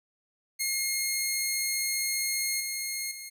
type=tone with level steps; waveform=10% pulse; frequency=2145 Hz; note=C7; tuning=42 cents sharp; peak=-18 / -22 / -30 dBFS; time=0.59-3.3 s; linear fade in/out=20 ms; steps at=2.6 / 3.11 s; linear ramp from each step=5 ms; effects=none